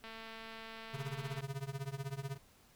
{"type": "click train", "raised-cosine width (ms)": 0.3, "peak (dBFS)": -33, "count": 307, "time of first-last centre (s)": [0.04, 1.406], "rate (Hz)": 224}
{"type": "tone with tremolo", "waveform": "square", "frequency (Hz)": 137.2, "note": "C#3", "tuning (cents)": -17, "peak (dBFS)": -36, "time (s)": [0.93, 2.38], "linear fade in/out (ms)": 20, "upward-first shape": "triangle", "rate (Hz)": 16, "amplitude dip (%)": 100}
{"effects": ["pink hiss -65 dBFS RMS until 2.75 s"]}